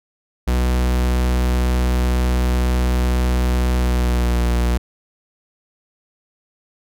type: tone with pitch glide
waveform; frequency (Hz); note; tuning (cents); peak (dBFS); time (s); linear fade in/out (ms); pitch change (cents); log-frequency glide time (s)
45% pulse; 62 to 60.13; B1 to B1; +7 to -46; -15; 0.47-4.78; 10; -53; 3.81-4.4
effects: none